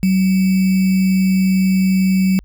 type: tone with sample-and-hold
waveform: sine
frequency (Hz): 188.9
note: F#3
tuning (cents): +36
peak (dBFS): -11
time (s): 0.03-2.39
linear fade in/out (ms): 0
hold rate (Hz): 2450
effects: added 49 Hz sine -40 dBFS peak until 2.44 s